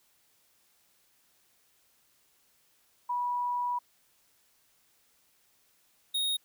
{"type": "tone pair in turn", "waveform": ["sine", "square"], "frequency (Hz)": [976, 3736], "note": ["B5", "A#7"], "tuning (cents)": [-21, 3], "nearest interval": "octave + major seventh", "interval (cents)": 2324, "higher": "second", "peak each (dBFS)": -28, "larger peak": "neither", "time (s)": [[3.09, 3.79], [6.14, 6.37]], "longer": "first", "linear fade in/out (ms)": 10, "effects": ["white hiss -68 dBFS RMS until 6.44 s"]}